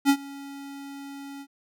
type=tone with ADSR envelope; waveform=square; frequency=278.8 Hz; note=C#4; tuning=10 cents sharp; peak=-15 dBFS; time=0.05-1.47 s; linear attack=44 ms; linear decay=69 ms; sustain=-23 dB; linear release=61 ms; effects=none